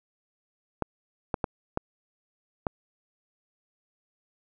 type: clicks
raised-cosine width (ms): 1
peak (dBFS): -12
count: 5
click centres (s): 0.823 / 1.342 / 1.442 / 1.774 / 2.668
effects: none